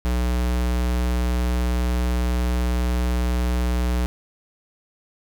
square tone, 61 Hz, B1, 21 cents flat, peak -20 dBFS, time 0.05-4.06 s, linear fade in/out 0 ms, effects none

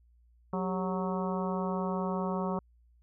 harmonic tone with a mistuned harmonic, 185 Hz, F#3, in tune, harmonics 1 / 2 / 3 / 4 / 5 / 6 / 7, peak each -32 / -37 / -38 / -41 / -39 / -40 / -45 dBFS, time 0.53-2.59 s, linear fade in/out 2 ms, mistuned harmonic 2, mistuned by +110 cents, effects added 59 Hz sine -60 dBFS peak until 3.02 s

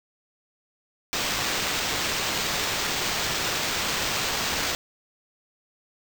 white noise with sample-and-hold, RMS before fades -27 dBFS, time 1.13-4.75 s, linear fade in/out 0 ms, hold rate 11025 Hz, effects none

